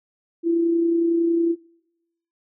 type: tone with amplitude modulation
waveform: sine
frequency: 336.1 Hz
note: E4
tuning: 34 cents sharp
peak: -15 dBFS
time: 0.43-1.56 s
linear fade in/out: 50 ms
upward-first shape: sine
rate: 30.9 Hz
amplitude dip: 35%
effects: noise-tail reverb RT60 0.9 s tail -25 dB re dry